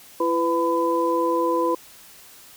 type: tone cluster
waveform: sine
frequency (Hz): 337.8 / 498.9 / 1005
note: E4 / B4 / B5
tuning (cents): +42 / +17 / +30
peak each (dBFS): -23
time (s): 0.2-1.75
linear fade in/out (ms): 5
effects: white hiss -47 dBFS RMS until 2.56 s